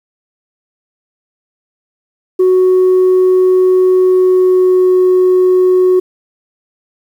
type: tone with pitch glide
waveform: sine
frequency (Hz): 370 to 367.7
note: F#4 to F#4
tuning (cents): 0 to -11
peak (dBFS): -4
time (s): 2.39-6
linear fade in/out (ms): 10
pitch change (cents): -11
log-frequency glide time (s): 3.95-4.99
effects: tanh soft clip ceiling -4 dBFS + 7-bit